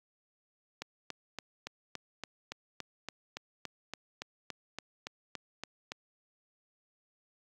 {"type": "click train", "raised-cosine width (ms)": 0.2, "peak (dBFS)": -21, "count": 19, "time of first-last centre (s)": [0.82, 5.919], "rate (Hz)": 3.53, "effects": ["high-pass 100 Hz 12 dB/octave", "10-bit"]}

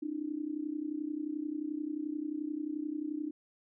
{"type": "tone with amplitude modulation", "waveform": "sine", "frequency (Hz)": 301.6, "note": "D4", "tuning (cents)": 46, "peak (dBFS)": -30, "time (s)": [0.02, 3.31], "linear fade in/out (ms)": 10, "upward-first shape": "sine", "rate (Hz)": 31.4, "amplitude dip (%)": 85, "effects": []}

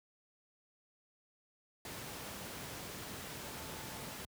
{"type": "tone in noise", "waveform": "sine", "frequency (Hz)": 882, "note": "A5", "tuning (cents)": 4, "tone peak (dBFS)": -56, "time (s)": [3.42, 4.13], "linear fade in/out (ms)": 2, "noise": "pink", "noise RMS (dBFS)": -45, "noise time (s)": [1.85, 4.25], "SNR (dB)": -14, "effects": ["high-pass 80 Hz 12 dB/octave"]}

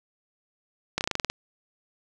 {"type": "slowing click train", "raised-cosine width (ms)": 0.2, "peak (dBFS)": -8, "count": 9, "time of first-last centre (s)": [0.98, 1.3], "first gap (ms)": 29, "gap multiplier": 1.09, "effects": []}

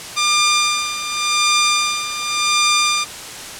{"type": "tone with tremolo", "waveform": "10% pulse", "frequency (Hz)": 1199, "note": "D6", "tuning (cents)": 36, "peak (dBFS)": -4, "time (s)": [0.16, 3.05], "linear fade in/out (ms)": 20, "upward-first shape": "sine", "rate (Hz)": 0.89, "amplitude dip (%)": 70, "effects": ["white hiss -31 dBFS RMS until 3.59 s", "low-pass 9000 Hz 12 dB/octave"]}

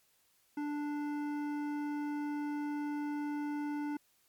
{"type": "tone with hard clipping", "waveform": "triangle", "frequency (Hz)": 293.7, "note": "D4", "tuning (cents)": 0, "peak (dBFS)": -36, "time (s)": [0.57, 3.97], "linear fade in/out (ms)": 5, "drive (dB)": 16, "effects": ["white hiss -71 dBFS RMS until 4.28 s", "MP3 96 kbps"]}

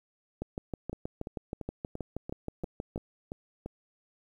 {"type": "two click trains", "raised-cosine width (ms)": 2, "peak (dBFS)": [-21, -24], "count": [17, 9], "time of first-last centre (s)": [[0.42, 2.96], [0.93, 3.66]], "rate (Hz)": [6.3, 2.93], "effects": ["10-bit"]}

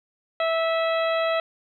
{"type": "harmonic tone with a mistuned harmonic", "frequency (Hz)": 655, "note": "E5", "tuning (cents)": -11, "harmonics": [1, 2, 3, 4, 5, 6], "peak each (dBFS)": [-22, -28, -32, -34, -36, -38], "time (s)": [0.4, 1.4], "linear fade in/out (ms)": 2, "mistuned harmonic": 4, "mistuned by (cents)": -20, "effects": ["10-bit"]}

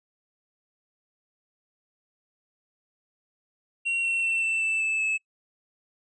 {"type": "tone with pitch steps", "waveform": "triangle", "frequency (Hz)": [2741, 2717, 2694, 2671, 2648, 2625, 2602], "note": ["F7", "F7", "E7", "E7", "E7", "E7", "E7"], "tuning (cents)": [-33, -48, 37, 22, 7, -8, -23], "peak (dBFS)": -22, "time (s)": [3.85, 5.18], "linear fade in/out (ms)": 20, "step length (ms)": 190, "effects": ["noise-tail reverb RT60 0.1 s tail -22 dB re dry", "resampled to 22050 Hz"]}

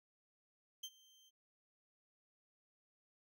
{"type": "tone with ADSR envelope", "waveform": "30% pulse", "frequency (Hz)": 3136, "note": "G7", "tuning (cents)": 0, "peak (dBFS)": -39, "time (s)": [0.83, 1.31], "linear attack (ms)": 9, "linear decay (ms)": 53, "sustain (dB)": -23, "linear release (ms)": 31, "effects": []}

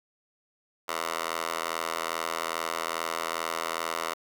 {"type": "tone with high-pass filter", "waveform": "10% pulse", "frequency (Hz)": 82.41, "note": "E2", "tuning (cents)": 0, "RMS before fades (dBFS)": -32, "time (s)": [0.88, 4.14], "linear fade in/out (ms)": 10, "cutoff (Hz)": 840, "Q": 1.7, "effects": []}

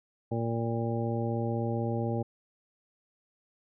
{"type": "harmonic tone with a mistuned harmonic", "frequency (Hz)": 115.9, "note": "A#2", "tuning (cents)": -10, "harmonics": [1, 2, 3, 4, 5, 7], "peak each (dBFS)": [-31, -34, -36, -37, -38, -39], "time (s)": [0.31, 2.23], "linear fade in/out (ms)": 10, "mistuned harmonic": 7, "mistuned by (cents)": -16, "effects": []}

